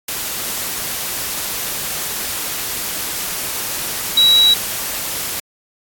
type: tone in noise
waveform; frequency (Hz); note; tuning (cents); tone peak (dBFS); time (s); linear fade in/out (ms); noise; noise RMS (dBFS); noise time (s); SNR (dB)
sine; 3884; B7; -30; -8; 4.17-4.54; 5; white; -23; 0.08-5.4; +12
effects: AAC 64 kbps